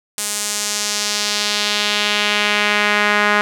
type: tone with band-pass filter sweep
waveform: sawtooth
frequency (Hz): 207.7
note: G#3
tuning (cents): 0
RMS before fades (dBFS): -18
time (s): 0.18-3.41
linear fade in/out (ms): 0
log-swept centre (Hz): 8800 to 1600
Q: 1.5
effects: none